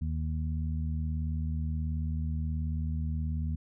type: harmonic tone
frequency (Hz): 78.6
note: D#2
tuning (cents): +18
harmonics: 1 / 2 / 3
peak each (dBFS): -30 / -36 / -40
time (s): 0.01-3.56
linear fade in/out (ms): 10
effects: none